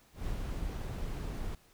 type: noise with ADSR envelope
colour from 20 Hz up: brown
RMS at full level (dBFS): -35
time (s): 0.13-1.55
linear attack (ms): 140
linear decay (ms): 100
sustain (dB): -2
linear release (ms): 3
effects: pink hiss -64 dBFS RMS until 1.73 s